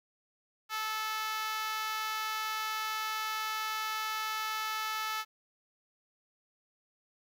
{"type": "tone with high-pass filter", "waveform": "5% pulse", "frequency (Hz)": 435.6, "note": "A4", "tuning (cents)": -17, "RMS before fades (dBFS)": -35, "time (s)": [0.69, 5.25], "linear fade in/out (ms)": 50, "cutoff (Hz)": 1100, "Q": 6.5, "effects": ["11-bit"]}